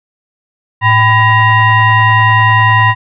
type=tone with frequency modulation; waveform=sine; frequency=1000 Hz; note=B5; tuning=21 cents sharp; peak=-5 dBFS; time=0.81-2.95 s; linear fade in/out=50 ms; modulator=890 Hz; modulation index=1.3; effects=none